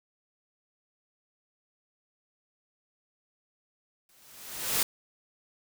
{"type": "noise with exponential growth", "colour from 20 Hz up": "white", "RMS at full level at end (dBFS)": -24, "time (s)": [4.09, 4.83], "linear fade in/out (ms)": 2, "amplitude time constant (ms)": 160, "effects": []}